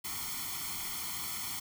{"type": "noise with comb filter", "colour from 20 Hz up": "white", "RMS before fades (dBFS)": -38, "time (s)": [0.04, 1.6], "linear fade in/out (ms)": 10, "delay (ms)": 0.92, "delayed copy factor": 0.9, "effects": []}